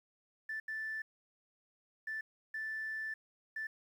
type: tone bursts at uneven times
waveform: sine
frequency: 1760 Hz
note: A6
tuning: in tune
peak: -36 dBFS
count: 5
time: 0.49-0.6 / 0.68-1.02 / 2.07-2.21 / 2.54-3.14 / 3.56-3.67 s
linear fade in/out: 5 ms
effects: tanh soft clip ceiling -33 dBFS + 11-bit